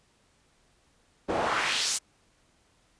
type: noise with band-pass filter sweep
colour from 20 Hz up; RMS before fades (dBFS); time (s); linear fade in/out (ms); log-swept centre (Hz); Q
pink; -28; 1.28-1.99; 20; 410 to 8700; 1.4
effects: pink hiss -66 dBFS RMS until 2.99 s + resampled to 22050 Hz